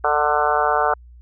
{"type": "harmonic tone with a mistuned harmonic", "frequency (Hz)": 148.7, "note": "D3", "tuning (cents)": 22, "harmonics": [3, 4, 5, 6, 7, 8, 9, 10], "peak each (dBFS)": [-25, -24, -21, -24, -26, -24, -24, -26], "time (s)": [0.04, 0.94], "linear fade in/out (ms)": 5, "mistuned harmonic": 7, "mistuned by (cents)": 16, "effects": ["added 60 Hz sine -41 dBFS peak until 1.21 s"]}